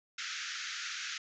pink band-pass noise, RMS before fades -40 dBFS, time 0.18-1.18 s, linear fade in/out 5 ms, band 1300 to 6900 Hz, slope 96 dB/octave, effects none

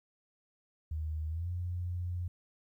sine tone with pitch glide, 78 to 88.57 Hz, D#2 to F2, +5 to +25 cents, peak -33 dBFS, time 0.91-2.28 s, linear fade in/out 5 ms, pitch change +220 cents, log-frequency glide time 1.28-1.49 s, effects 12-bit

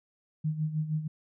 sine tone with tremolo, 154.9 Hz, D#3, 7 cents flat, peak -25 dBFS, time 0.44-1.08 s, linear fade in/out 10 ms, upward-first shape sine, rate 6.4 Hz, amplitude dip 70%, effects none

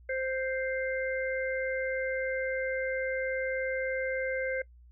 harmonic tone, 523.3 Hz, C5, in tune, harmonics 1 / 3 / 4, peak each -31 / -36 / -37 dBFS, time 0.09-4.62 s, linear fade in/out 5 ms, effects noise-tail reverb RT60 0.1 s tail -21 dB re dry + added 60 Hz sine -52 dBFS peak until 4.91 s

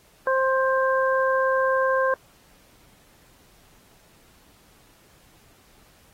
harmonic tone, 527 Hz, C5, 12 cents sharp, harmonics 1 / 2 / 3, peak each -21 / -24 / -26 dBFS, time 0.27-2.14 s, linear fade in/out 2 ms, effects pink hiss -57 dBFS RMS until 6.13 s + AAC 48 kbps

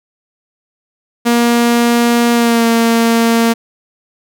sawtooth tone with pitch glide, 236.8 to 230.2 Hz, A#3 to A#3, +27 to -22 cents, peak -5 dBFS, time 1.25-3.54 s, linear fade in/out 20 ms, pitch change -49 cents, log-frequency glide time 2.33-2.66 s, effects none

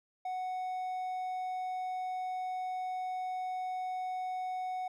triangle tone, 740 Hz, F#5, in tune, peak -32 dBFS, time 0.25-4.88 s, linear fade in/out 5 ms, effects none

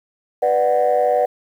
sine chord, B minor, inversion none, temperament just, 493.9 / 592.7 / 740.8 Hz, B4 / D5 / F#5, 0 / +16 / +2 cents, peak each -17 dBFS, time 0.42-1.26 s, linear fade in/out 10 ms, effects tanh soft clip ceiling -8 dBFS + 8-bit

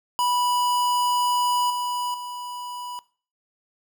square tone with level steps, 982 Hz, B5, 10 cents flat, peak -21 / -26 / -33 dBFS, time 0.19-2.99 s, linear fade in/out 0 ms, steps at 1.7 / 2.14 s, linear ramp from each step 2 ms, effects noise-tail reverb RT60 0.4 s tail -19 dB re dry

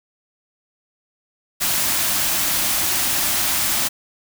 white band-stop noise, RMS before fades -20 dBFS, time 1.6-3.89 s, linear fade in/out 20 ms, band 380 to 550 Hz, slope 96 dB/octave, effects none

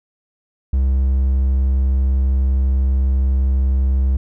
triangle tone, 66.1 Hz, C2, 18 cents sharp, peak -11 dBFS, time 0.73-4.17 s, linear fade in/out 5 ms, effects none

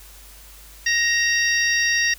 harmonic tone with a mistuned harmonic, 937 Hz, A#5, 9 cents sharp, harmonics 2 / 3 / 4 / 5 / 6, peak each -19 / -26 / -30 / -29 / -24 dBFS, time 0.86-2.14 s, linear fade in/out 5 ms, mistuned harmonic 3, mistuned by -43 cents, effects added 50 Hz sine -45 dBFS peak until 2.18 s + white hiss -46 dBFS RMS until 2.18 s

